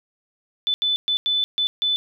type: tone bursts at uneven times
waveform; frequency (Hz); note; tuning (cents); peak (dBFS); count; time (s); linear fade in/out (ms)
sine; 3502; A7; -9; -18; 6; 0.67-0.74 / 0.82-0.96 / 1.08-1.17 / 1.26-1.44 / 1.58-1.67 / 1.82-1.96; 0
effects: none